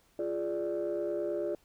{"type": "chord", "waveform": "sine", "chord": "D diminished", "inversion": "first", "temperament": "equal with one note detuned", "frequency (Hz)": [346.2, 415.3, 587.3], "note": ["F4", "Ab4", "D5"], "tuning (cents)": [-15, 0, 0], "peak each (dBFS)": [-33, -35, -33], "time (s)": [0.19, 1.55], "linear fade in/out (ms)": 2, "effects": ["tanh soft clip ceiling -25 dBFS", "pink hiss -67 dBFS RMS until 1.64 s"]}